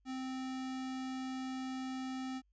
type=tone; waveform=square; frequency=260.6 Hz; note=C4; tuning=7 cents flat; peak=-39 dBFS; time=0.05-2.42 s; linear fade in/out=50 ms; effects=added 50 Hz sine -70 dBFS peak until 2.52 s + resampled to 16000 Hz